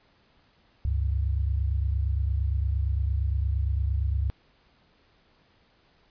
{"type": "tone pair together", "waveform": "sine", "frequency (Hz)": [69.3, 98], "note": ["C#2", "G2"], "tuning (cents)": [0, 0], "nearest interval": "tritone", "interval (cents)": 600, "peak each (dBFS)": [-24, -29], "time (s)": [0.85, 4.3], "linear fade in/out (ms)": 0, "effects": ["pink hiss -63 dBFS RMS until 6.1 s", "resampled to 11025 Hz"]}